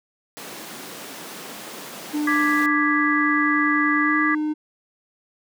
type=high-pass noise; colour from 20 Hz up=pink; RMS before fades=-37 dBFS; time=0.37-2.66 s; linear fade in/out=0 ms; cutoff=190 Hz; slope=24 dB/octave
type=tone with pitch glide; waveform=triangle; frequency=298.3 to 304.9 Hz; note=D4 to D#4; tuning=+27 to -35 cents; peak=-19 dBFS; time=2.13-4.54 s; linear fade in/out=20 ms; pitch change=+38 cents; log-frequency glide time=3.99-4.17 s
type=chord; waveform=sine; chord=G# diminished; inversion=second; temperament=equal; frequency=1174.7 / 1661.2 / 1975.5 Hz; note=D6 / G#6 / B6; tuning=0 / 0 / 0 cents; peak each=-23 dBFS; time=2.27-4.35 s; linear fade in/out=5 ms
effects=none